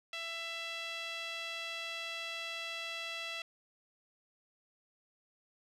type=tone with band-pass filter; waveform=sawtooth; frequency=666 Hz; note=E5; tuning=18 cents sharp; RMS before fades=-41 dBFS; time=0.13-3.42 s; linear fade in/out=2 ms; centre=3000 Hz; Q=2.4; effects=none